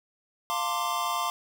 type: chord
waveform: square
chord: D minor seventh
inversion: first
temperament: equal with one note detuned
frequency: 698.5 / 901.6 / 1046.5 / 1174.7 Hz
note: F5 / A5 / C6 / D6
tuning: 0 / +42 / 0 / 0 cents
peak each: -35 / -35 / -31 / -33 dBFS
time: 0.5-1.3 s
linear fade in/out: 0 ms
effects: none